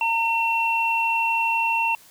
sine tone pair together, 916.4 / 2716 Hz, A#5 / F7, -30 / -49 cents, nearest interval octave + perfect fifth, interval 1881 cents, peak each -22 dBFS, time 0.01-1.95 s, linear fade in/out 2 ms, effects white hiss -51 dBFS RMS until 2.1 s

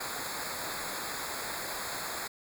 pink noise with comb filter, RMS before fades -37 dBFS, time 0-2.28 s, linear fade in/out 10 ms, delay 0.34 ms, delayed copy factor -0.9, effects none

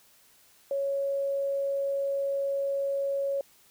sine tone, 554.4 Hz, C#5, in tune, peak -26 dBFS, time 0.71-3.41 s, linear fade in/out 2 ms, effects white hiss -60 dBFS RMS until 3.7 s

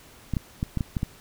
clicks, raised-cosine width 5 ms, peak -13 dBFS, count 7, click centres 0.337 / 0.368 / 0.629 / 0.773 / 0.808 / 0.968 / 1.031 s, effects pink hiss -51 dBFS RMS until 1.2 s

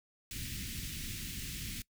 pink band-stop noise, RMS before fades -41 dBFS, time 0.31-1.82 s, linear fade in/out 2 ms, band 260 to 2100 Hz, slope 24 dB/octave, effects noise-tail reverb RT60 0.1 s tail -21 dB re dry

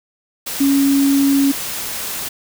sine tone in noise, 277.2 Hz, C#4, in tune, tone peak -11 dBFS, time 0.6-1.52 s, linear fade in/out 10 ms, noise white, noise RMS -25 dBFS, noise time 0.46-2.29 s, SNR +11 dB, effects none

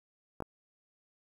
clicks, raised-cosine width 1 ms, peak -23 dBFS, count 2, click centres 0.404 / 0.423 s, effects 9-bit

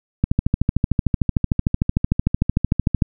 click train, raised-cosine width 5 ms, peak -3 dBFS, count 38, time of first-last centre 0.24-3.022 s, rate 13.3 Hz, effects none

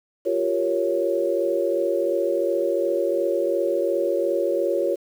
sine chord, G half-diminished seventh, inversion third, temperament equal, 349.2 / 392 / 466.2 / 554.4 Hz, F4 / G4 / Bb4 / Db5, 0 / 0 / 0 / 0 cents, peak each -25 / -27 / -27 / -23 dBFS, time 0.25-4.96 s, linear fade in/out 20 ms, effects 8-bit

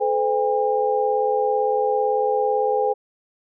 sine tone cluster, 432.1 / 510 / 807 Hz, A4 / C5 / G#5, -31 / -44 / -50 cents, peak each -22 dBFS, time 0-2.94 s, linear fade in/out 20 ms, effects none

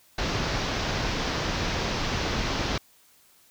pink low-pass noise, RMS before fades -28 dBFS, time 0.18-2.78 s, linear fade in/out 5 ms, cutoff 6000 Hz, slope 48 dB/octave, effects white hiss -59 dBFS RMS until 3.5 s

